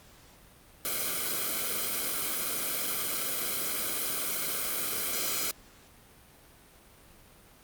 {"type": "noise with comb filter", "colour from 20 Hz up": "white", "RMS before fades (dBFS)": -31, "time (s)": [0.85, 5.51], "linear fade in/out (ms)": 0, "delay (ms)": 1.1, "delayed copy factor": -0.85, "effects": ["pink hiss -56 dBFS RMS until 7.63 s", "Opus 48 kbps"]}